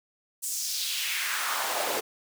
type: noise with high-pass filter sweep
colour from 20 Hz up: pink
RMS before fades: -30 dBFS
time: 0.42-2.01 s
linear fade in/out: 20 ms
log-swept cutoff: 8300 to 430 Hz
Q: 2.1
effects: none